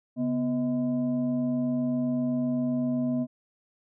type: tone with frequency modulation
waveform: sine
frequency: 246.9 Hz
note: B3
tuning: in tune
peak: -24 dBFS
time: 0.16-3.27 s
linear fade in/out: 50 ms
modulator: 386 Hz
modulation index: 0.55
effects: none